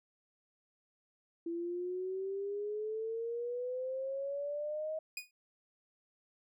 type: exponential sweep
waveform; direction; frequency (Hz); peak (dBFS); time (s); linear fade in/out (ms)
sine; up; 334.2 to 634; -35; 1.46-4.99; 5
type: tone with exponential decay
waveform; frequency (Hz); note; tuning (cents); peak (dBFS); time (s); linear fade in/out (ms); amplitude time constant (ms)
sawtooth; 2471; D#7; -13; -32; 5.17-5.31; 2; 29
effects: none